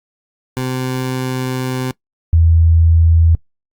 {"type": "tone pair in turn", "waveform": ["20% pulse", "sine"], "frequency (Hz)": [128.7, 82.35], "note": ["C3", "E2"], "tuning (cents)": [-28, -1], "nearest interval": "minor sixth", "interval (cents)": 773, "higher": "first", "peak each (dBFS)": [-13, -7], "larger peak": "second", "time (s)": [[0.57, 1.91], [2.33, 3.35]], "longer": "first", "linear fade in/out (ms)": 0, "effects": ["noise-tail reverb RT60 0.1 s tail -21 dB re dry", "Opus 48 kbps"]}